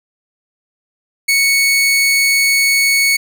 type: tone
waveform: sawtooth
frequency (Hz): 2217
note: C#7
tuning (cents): 0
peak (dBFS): -7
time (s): 1.28-3.17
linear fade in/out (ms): 10
effects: none